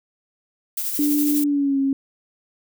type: noise with tremolo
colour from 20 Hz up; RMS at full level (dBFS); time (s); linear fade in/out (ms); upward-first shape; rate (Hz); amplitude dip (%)
violet; -24; 0.77-1.44; 5; sine; 12; 40
type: tone with pitch glide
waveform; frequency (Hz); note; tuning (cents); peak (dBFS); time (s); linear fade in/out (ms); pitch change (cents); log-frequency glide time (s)
sine; 293.7 to 272.5; D4 to C#4; 0 to -29; -17; 0.99-1.93; 2; -129; 1.4-1.79
effects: none